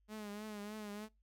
sawtooth tone with vibrato, 210 Hz, G#3, 19 cents sharp, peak -40 dBFS, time 0.08-1.09 s, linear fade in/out 50 ms, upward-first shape triangle, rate 3.3 Hz, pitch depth 65 cents each way, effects noise-tail reverb RT60 0.2 s tail -23 dB re dry + added 50 Hz sine -70 dBFS peak until 1.22 s

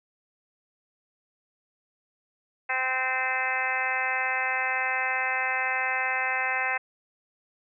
harmonic tone, 258.9 Hz, C4, 18 cents flat, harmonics 2 / 3 / 4 / 5 / 6 / 7 / 8 / 9 / 10, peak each -40 / -32 / -35 / -39 / -32 / -32 / -30 / -40 / -33 dBFS, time 2.69-6.78 s, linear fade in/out 10 ms, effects none

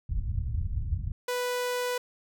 white low-pass noise, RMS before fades -30 dBFS, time 0.09-1.12 s, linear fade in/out 5 ms, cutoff 100 Hz, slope 24 dB/octave
sawtooth tone, 493.9 Hz, B4, in tune, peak -24 dBFS, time 1.28-1.98 s, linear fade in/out 5 ms
effects none

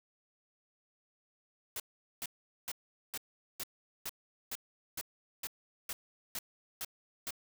white noise bursts, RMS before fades -39 dBFS, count 13, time 1.76-7.307 s, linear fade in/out 2 ms, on 39 ms, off 420 ms, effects none

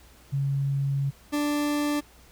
sine / 40% pulse tone pair in turn, 138.59 / 293.7 Hz, C#3 / D4, 0 / 0 cents, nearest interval octave + minor second, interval 1300 cents, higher second, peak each -23 dBFS, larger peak neither, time 0.32-1.11 / 1.32-2.01 s, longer first, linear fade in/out 20 ms, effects added 60 Hz sine -55 dBFS peak until 2.31 s + pink hiss -55 dBFS RMS until 2.31 s

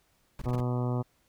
brown noise bursts, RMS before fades -37 dBFS, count 5, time 0.39-0.605 s, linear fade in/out 2 ms, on 27 ms, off 20 ms
harmonic tone, 123.47 Hz, B2, in tune, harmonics 1 / 2 / 3 / 4 / 5 / 6 / 7 / 8 / 9 / 10, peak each -28 / -34 / -38 / -40 / -42 / -44 / -45 / -46 / -47 / -48 dBFS, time 0.45-1.03 s, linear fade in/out 20 ms
effects pink hiss -69 dBFS RMS until 1.28 s

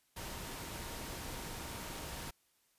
sine tone in noise, 930 Hz, A#5, 4 cents flat, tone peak -55 dBFS, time 0.16-2.31 s, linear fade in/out 10 ms, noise pink, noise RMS -44 dBFS, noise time 0.16-2.31 s, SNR -14 dB, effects white hiss -74 dBFS RMS until 2.78 s + resampled to 32000 Hz

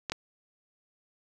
clicks, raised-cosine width 0.2 ms, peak -14 dBFS, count 2, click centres 0.098 / 0.12 s, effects none

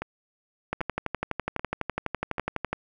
two click trains, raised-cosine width 0.5 ms, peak -12 / -16 dBFS, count 25 / 4, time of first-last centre 0.73-2.73 / 0.02-2.382 s, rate 12 / 1.27 Hz, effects none

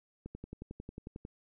click train, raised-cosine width 3 ms, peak -30 dBFS, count 12, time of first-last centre 0.26-1.251 s, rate 11.1 Hz, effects none

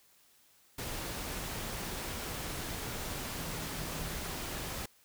sine tone in noise, 160 Hz, D#3, 49 cents sharp, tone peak -45 dBFS, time 3.39-4.13 s, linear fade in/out 5 ms, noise pink, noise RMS -39 dBFS, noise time 0.78-4.86 s, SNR -9 dB, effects white hiss -65 dBFS RMS until 5.04 s

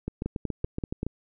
two click trains, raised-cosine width 3 ms, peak -17 / -16 dBFS, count 8 / 5, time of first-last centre 0.08-1.066 / 0.26-1.031 s, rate 7.1 / 5.19 Hz, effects none

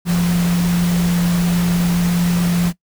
sine tone in noise, 174.2 Hz, F3, 4 cents flat, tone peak -13 dBFS, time 0.05-2.73 s, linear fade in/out 50 ms, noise pink, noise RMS -26 dBFS, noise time 0.05-2.73 s, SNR +10 dB, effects noise-tail reverb RT60 0.1 s tail -19 dB re dry

